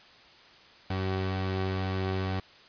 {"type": "tone pair together", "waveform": "sawtooth", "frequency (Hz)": [94.5, 380.1], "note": ["F#2", "F#4"], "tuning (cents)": [37, 47], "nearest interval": "2 octaves", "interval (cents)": 2410, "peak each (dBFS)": [-25, -32], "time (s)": [0.9, 2.4], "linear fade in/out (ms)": 5, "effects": ["white hiss -54 dBFS RMS until 2.68 s", "resampled to 11025 Hz"]}